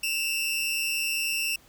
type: tone pair together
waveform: sawtooth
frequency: 2637 / 2787 Hz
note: E7 / F7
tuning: 0 / -4 cents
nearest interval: minor second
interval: 96 cents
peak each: -25 / -26 dBFS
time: 0.03-1.56 s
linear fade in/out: 5 ms
effects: pink hiss -57 dBFS RMS until 1.68 s